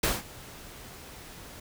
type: noise with ADSR envelope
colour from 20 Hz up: pink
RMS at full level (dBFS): -24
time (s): 0.03-1.6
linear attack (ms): 7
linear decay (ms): 180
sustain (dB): -22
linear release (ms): 5
effects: none